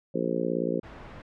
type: harmonic tone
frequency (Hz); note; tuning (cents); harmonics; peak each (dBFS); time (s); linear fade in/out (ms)
58.27; A#1; 0; 3 / 4 / 5 / 6 / 7 / 8 / 9; -33 / -33 / -33 / -33 / -33 / -33 / -33; 0.14-0.8; 10
type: noise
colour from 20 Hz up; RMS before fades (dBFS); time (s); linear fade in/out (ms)
pink; -43; 0.83-1.22; 5
effects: low-pass 2000 Hz 12 dB/octave